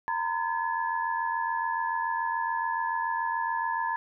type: tone cluster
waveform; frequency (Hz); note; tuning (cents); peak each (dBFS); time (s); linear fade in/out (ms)
sine; 922 / 1009 / 1710; A#5 / B5 / A6; -19 / +37 / -50; -29 / -32 / -33; 0.08-3.96; 0
effects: none